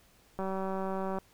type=click train; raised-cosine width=1 ms; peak=-22 dBFS; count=153; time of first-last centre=0.39-1.186 s; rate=191 Hz; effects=pink hiss -63 dBFS RMS until 1.33 s